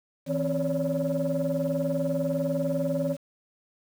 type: tone cluster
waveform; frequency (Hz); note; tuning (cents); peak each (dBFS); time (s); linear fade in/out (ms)
sine; 162 / 263.4 / 555 / 575; E3 / C4 / C#5 / D5; -30 / +12 / +2 / -37; -29; 0.26-3.17; 50
effects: tanh soft clip ceiling -18 dBFS + 8-bit